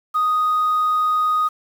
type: tone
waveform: sine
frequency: 1244.5 Hz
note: D#6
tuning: in tune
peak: -14 dBFS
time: 0.14-1.49 s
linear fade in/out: 20 ms
effects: tanh soft clip ceiling -13 dBFS + 7-bit